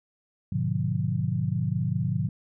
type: chord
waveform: sine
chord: G# diminished seventh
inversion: none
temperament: just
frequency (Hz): 103.83 / 124.59 / 149.51 / 179.41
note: G#2 / B2 / D3 / F3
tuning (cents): 0 / +16 / +31 / +47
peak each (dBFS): -30 / -29 / -29 / -30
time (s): 0.52-2.29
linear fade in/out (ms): 5
effects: none